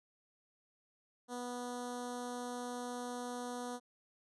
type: tone with notch filter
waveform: 10% pulse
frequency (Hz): 245.2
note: B3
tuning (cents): -12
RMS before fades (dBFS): -42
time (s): 1.28-3.8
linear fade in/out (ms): 50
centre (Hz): 2300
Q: 0.56
effects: resampled to 24000 Hz